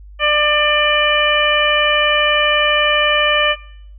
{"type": "harmonic tone", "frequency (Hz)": 596, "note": "D5", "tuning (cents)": 25, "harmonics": [1, 2, 3, 4, 5], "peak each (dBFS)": [-18, -18, -18, -18, -18], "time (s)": [0.19, 3.56], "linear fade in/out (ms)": 50, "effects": ["noise-tail reverb RT60 0.7 s tail -22 dB re dry", "added 50 Hz sine -35 dBFS peak until 3.98 s"]}